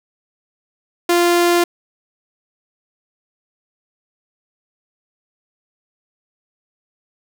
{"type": "tone", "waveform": "sawtooth", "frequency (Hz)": 347.4, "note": "F4", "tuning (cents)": -9, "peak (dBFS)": -8, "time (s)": [1.09, 1.64], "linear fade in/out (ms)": 5, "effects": []}